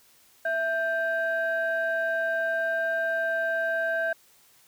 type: tone pair together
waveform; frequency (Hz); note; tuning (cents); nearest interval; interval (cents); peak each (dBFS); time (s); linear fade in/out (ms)
sine; 659.3 / 1574.9; E5 / G6; 0 / +8; octave + minor third; 1508; -26; 0.45-4.13; 5
effects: tanh soft clip ceiling -18 dBFS + white hiss -59 dBFS RMS until 4.67 s